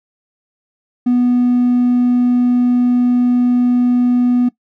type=tone; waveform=triangle; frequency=245.8 Hz; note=B3; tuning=8 cents flat; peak=-7 dBFS; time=1.06-4.49 s; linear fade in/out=10 ms; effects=noise-tail reverb RT60 0.1 s tail -20 dB re dry + tanh soft clip ceiling -5 dBFS